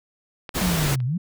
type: clicks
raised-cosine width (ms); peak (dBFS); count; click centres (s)
0.3; -19 / -28; 2; 0.492 / 1.003
type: noise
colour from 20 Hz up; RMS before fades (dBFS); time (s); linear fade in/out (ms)
pink; -25; 0.54-0.96; 20
type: exponential two-way sweep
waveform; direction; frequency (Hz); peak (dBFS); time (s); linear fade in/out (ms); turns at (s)
sine; down then up; 192.2 to 119.7 to 192.2; -21; 0.61-1.18; 10; 1.05
effects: none